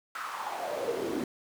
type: noise with high-pass filter sweep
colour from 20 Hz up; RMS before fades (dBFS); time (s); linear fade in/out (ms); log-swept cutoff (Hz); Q
brown; -34; 0.15-1.24; 2; 1400 to 280; 5
effects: none